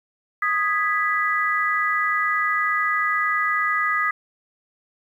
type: chord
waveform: sine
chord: G# minor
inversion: second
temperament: equal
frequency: 1244.5 / 1661.2 / 1975.5 Hz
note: D#6 / G#6 / B6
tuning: 0 / 0 / 0 cents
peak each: -22 / -26 / -23 dBFS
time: 0.42-4.11 s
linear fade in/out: 5 ms
effects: 9-bit